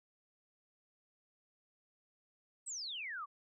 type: exponential sweep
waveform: sine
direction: down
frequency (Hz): 8372 to 1100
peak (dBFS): -40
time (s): 2.66-3.26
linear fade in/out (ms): 20
effects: none